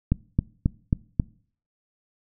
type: click train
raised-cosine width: 5 ms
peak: -7 dBFS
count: 5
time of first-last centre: 0.12-1.198 s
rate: 3.71 Hz
effects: noise-tail reverb RT60 0.5 s tail -23 dB re dry